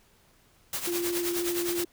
white noise with tremolo, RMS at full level -30 dBFS, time 0.73-1.84 s, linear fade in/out 2 ms, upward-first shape triangle, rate 9.6 Hz, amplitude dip 75%
sine tone with vibrato, 347.6 Hz, F4, 8 cents flat, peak -28 dBFS, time 0.87-1.85 s, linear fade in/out 5 ms, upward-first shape square, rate 13 Hz, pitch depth 11 cents each way
effects pink hiss -62 dBFS RMS until 1.92 s

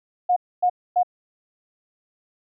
sine tone bursts, 720 Hz, F#5, 47 cents flat, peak -15 dBFS, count 3, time 0.29-1.032 s, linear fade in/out 10 ms, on 74 ms, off 260 ms, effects none

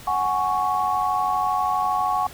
sine chord, F# suspended second, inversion none, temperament just, 740 / 832.5 / 1110 Hz, F#5 / G#5 / C#6, 0 / +4 / +2 cents, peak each -24 / -25 / -23 dBFS, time 0.07-2.27 s, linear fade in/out 5 ms, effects pink hiss -42 dBFS RMS until 2.33 s

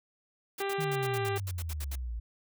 white noise bursts, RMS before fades -42 dBFS, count 13, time 0.58-1.956 s, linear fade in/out 5 ms, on 44 ms, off 67 ms
harmonic tone, 395.2 Hz, G4, 14 cents sharp, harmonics 1 / 2 / 3 / 4 / 5 / 6 / 7 / 8 / 9 / 10, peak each -32 / -37 / -41 / -42 / -43 / -46 / -45 / -51 / -51 / -50 dBFS, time 0.6-1.38 s, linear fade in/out 5 ms
sine exponential sweep, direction down, 158.6 to 54.5 Hz, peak -33 dBFS, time 0.78-2.2 s, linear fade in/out 10 ms
effects none

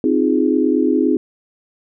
sine chord, F minor seventh, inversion second, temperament equal, 261.6 / 311.1 / 349.2 / 415.3 Hz, C4 / Eb4 / F4 / Ab4, 0 / 0 / 0 / 0 cents, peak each -17 / -17 / -20 / -20 dBFS, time 0.04-1.17 s, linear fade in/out 2 ms, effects none

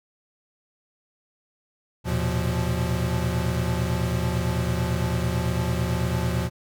square tone cluster, 79.2 / 115.7 / 124.7 / 175.3 Hz, D#2 / A#2 / B2 / F3, +31 / -13 / +17 / +7 cents, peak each -29 dBFS, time 2.04-6.5 s, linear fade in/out 50 ms, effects none

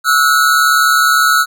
square tone pair together, 1311 / 1450.7 Hz, E6 / F#6, -10 / -35 cents, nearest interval major second, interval 175 cents, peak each -12 dBFS, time 0.04-1.46 s, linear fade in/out 50 ms, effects none

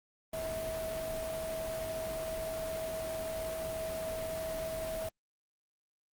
sine tone in noise, 645 Hz, E5, 38 cents flat, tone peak -35 dBFS, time 0.33-5.09 s, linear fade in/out 5 ms, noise pink, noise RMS -42 dBFS, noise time 0.33-5.09 s, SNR +4 dB, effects Opus 32 kbps

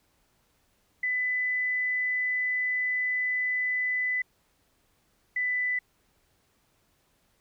sine tone pair in turn, 2000 / 1993 Hz, B6 / B6, +21 / +15 cents, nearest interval unison, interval 6 cents, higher first, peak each -25 dBFS, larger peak neither, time 1.03-4.22 / 5.36-5.79 s, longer first, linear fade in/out 5 ms, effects pink hiss -69 dBFS RMS until 7.4 s

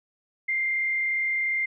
sine tone with frequency modulation, 2100 Hz, C7, 6 cents sharp, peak -23 dBFS, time 0.48-1.66 s, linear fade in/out 10 ms, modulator 37.2 Hz, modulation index 0.58, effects none

